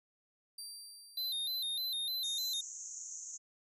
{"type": "tone with exponential decay", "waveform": "25% pulse", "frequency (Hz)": 4699, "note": "D8", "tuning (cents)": 0, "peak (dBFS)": -38, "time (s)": [0.58, 2.38], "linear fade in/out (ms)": 5, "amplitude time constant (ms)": 390}
{"type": "tone with vibrato", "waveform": "square", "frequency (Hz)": 3861, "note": "B7", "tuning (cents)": -40, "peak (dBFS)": -35, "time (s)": [1.17, 2.61], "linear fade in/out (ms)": 5, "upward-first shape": "square", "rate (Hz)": 3.3, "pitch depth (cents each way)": 80}
{"type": "band-pass noise", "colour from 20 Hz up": "pink", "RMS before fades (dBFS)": -46, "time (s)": [2.23, 3.38], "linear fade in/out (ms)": 20, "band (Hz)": [6200, 7100], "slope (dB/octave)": 96}
{"effects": []}